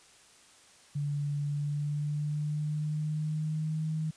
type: tone with pitch glide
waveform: sine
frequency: 144.8 to 157 Hz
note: D3 to D#3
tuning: -24 to +16 cents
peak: -29 dBFS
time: 0.95-4.11 s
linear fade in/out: 10 ms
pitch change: +140 cents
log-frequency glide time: 1.43-3.85 s
effects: white hiss -58 dBFS RMS until 4.16 s + resampled to 22050 Hz